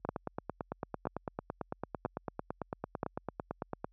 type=two click trains; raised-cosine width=1 ms; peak=-21 / -18 dBFS; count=35 / 4; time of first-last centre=0.05-3.845 / 0.09-3.031 s; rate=8.96 / 1.02 Hz; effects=added 44 Hz sine -53 dBFS peak until 3.92 s + high-pass 80 Hz 12 dB/octave